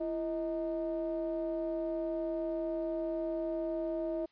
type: ring-modulated tone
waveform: triangle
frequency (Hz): 148.1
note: D3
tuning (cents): +15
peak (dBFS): -27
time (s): 0-4.26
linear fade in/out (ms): 10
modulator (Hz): 484
effects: white hiss -69 dBFS RMS until 4.31 s + resampled to 11025 Hz